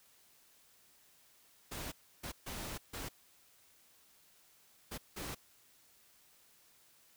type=noise bursts at uneven times; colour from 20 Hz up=pink; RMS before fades=-43 dBFS; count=6; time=1.71-1.92 / 2.23-2.32 / 2.46-2.78 / 2.93-3.09 / 4.91-4.98 / 5.16-5.35 s; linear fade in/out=10 ms; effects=white hiss -66 dBFS RMS until 7.16 s